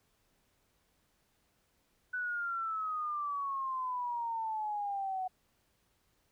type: exponential sweep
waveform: sine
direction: down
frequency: 1500 to 739 Hz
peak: -33 dBFS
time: 2.13-5.28 s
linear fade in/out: 10 ms
effects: pink hiss -74 dBFS RMS until 6.31 s